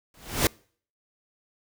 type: noise with exponential growth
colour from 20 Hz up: pink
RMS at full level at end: -18 dBFS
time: 0.14-0.47 s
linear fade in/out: 2 ms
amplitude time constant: 70 ms
effects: noise-tail reverb RT60 0.5 s tail -26 dB re dry